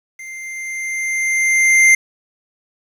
square tone with level ramp, 2093 Hz, C7, in tune, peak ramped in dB -31 to -7 dBFS, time 0.19-1.95 s, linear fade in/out 5 ms, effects low-pass 10000 Hz 12 dB/octave + 8-bit

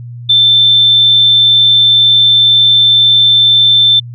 sine tone, 3549 Hz, A7, 14 cents sharp, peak -4 dBFS, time 0.29-4 s, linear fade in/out 10 ms, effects added 120 Hz sine -24 dBFS peak until 4.14 s

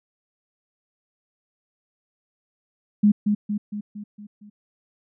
sine tone with echo, 207.7 Hz, G#3, in tune, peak -12 dBFS, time 3.03-3.12 s, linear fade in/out 10 ms, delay 230 ms, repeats 6, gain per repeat -5 dB, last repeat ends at 4.5 s, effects none

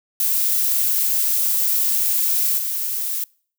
violet noise with level steps, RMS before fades -19 / -24 dBFS, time 0.2-3.24 s, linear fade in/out 2 ms, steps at 2.57 s, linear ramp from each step 20 ms, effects noise-tail reverb RT60 0.5 s tail -26 dB re dry

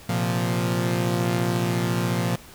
sawtooth chord, Bb suspended second, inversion none, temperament equal, 116.54 / 130.81 / 174.61 Hz, Bb2 / C3 / F3, 0 / 0 / 0 cents, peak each -21 / -26 / -21 dBFS, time 0.09-2.36 s, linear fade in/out 5 ms, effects pink hiss -46 dBFS RMS until 2.54 s

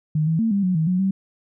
sine tone with pitch steps, 154 / 161.5 / 225.4 / 199.5 / 183.3 / 159.2 / 182.4 / 192.5 Hz, D#3 / E3 / A3 / G3 / F#3 / D#3 / F#3 / G3, -17 / -35 / +42 / +31 / -16 / +40 / -24 / -31 cents, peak -17 dBFS, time 0.15-1.11 s, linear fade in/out 5 ms, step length 120 ms, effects none

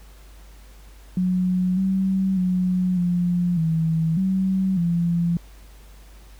sine tone with pitch steps, 182.8 / 190.8 / 182.6 / 176.1 / 161.8 / 189.6 / 170.8 Hz, F#3 / G3 / F#3 / F3 / E3 / F#3 / F3, -21 / -47 / -23 / +15 / -32 / +43 / -38 cents, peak -18 dBFS, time 1.17-5.37 s, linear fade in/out 2 ms, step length 600 ms, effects added 50 Hz sine -43 dBFS peak until 6.39 s + pink hiss -53 dBFS RMS until 6.39 s

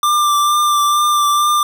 square tone with vibrato, 1185 Hz, D6, 15 cents sharp, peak -12 dBFS, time 0.03-1.63 s, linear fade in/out 2 ms, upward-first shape triangle, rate 2.2 Hz, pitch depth 23 cents each way, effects none

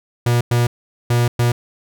45% pulse tone bursts at uneven times, 120 Hz, B2, 49 cents flat, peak -13 dBFS, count 4, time 0.26-0.41 / 0.51-0.67 / 1.1-1.28 / 1.39-1.52 s, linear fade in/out 5 ms, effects none

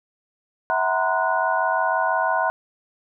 sine tone cluster, 652 / 748 / 941 / 1027 / 1468 Hz, E5 / F#5 / A#5 / C6 / F#6, -19 / +19 / +16 / -33 / -14 cents, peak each -25 dBFS, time 0.7-2.5 s, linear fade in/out 0 ms, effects none

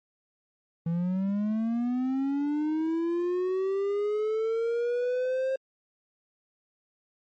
triangle linear sweep, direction up, 164.3 to 533 Hz, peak -23 dBFS, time 0.86-5.56 s, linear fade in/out 5 ms, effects MP3 32 kbps

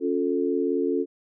sine chord, Db augmented, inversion none, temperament equal with one note detuned, 277.2 / 355.1 / 440 Hz, Db4 / F4 / A4, 0 / +29 / 0 cents, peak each -26 dBFS, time 0-1.06 s, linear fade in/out 50 ms, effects none

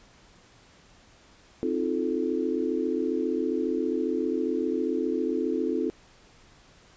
sine chord, F dominant seventh, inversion second, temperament just, 261.9 / 314.3 / 349.2 / 436.5 Hz, C4 / Eb4 / F4 / A4, +2 / +18 / 0 / -14 cents, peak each -30 dBFS, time 1.63-5.9 s, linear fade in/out 0 ms, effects pink hiss -56 dBFS RMS until 6.96 s + resampled to 16000 Hz

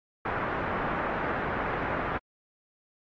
white low-pass noise, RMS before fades -31 dBFS, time 0.25-2.18 s, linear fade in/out 5 ms, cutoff 1600 Hz, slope 24 dB/octave, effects AAC 32 kbps

